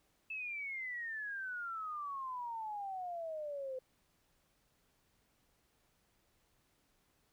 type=exponential sweep; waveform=sine; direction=down; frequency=2637 to 509 Hz; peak=-39 dBFS; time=0.3-3.79 s; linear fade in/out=5 ms; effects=pink hiss -75 dBFS RMS until 7.32 s